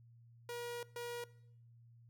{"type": "tone bursts at uneven times", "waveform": "sawtooth", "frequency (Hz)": 478.5, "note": "A#4", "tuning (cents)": 45, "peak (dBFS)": -38, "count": 2, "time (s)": [[0.49, 0.83], [0.96, 1.24]], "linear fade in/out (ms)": 2, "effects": ["noise-tail reverb RT60 0.7 s tail -20 dB re dry", "added 117 Hz sine -59 dBFS peak until 2.09 s"]}